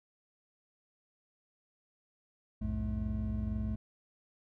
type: tone cluster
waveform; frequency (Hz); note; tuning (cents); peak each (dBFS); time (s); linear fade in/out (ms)
triangle; 60.2 / 84.4 / 106.3 / 214.8; B1 / E2 / G#2 / A3; -44 / +41 / +41 / -41; -34 / -38 / -37 / -35; 2.61-3.76; 10
effects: none